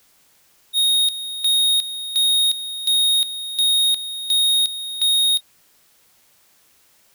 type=tone with tremolo; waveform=square; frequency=3729 Hz; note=A#7; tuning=in tune; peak=-15 dBFS; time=0.73-5.41 s; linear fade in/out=50 ms; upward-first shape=square; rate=1.4 Hz; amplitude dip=75%; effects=white hiss -57 dBFS RMS until 7.14 s